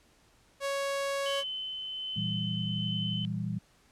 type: tone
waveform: sawtooth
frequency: 555 Hz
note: C#5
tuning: 2 cents sharp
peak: -26 dBFS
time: 0.6-1.44 s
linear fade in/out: 50 ms
type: tone with tremolo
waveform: sine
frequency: 3048 Hz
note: G7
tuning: 49 cents flat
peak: -33 dBFS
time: 1.26-3.25 s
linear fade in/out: 0 ms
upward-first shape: sine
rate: 1.3 Hz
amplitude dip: 25%
type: chord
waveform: sine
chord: E diminished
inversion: second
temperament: equal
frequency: 116.54 / 164.81 / 196 Hz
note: Bb2 / E3 / G3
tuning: 0 / 0 / 0 cents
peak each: -35 dBFS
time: 2.16-3.59 s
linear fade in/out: 10 ms
effects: pink hiss -64 dBFS RMS until 3.91 s + low-pass 10000 Hz 12 dB/octave